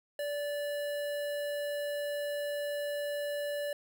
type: tone with notch filter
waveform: square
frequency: 581 Hz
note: D5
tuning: 19 cents flat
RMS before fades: -35 dBFS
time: 0.19-3.73 s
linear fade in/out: 2 ms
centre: 6100 Hz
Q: 1.5
effects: none